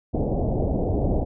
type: low-pass noise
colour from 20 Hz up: pink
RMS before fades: -23 dBFS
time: 0.13-1.25 s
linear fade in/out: 20 ms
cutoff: 720 Hz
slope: 48 dB/octave
effects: none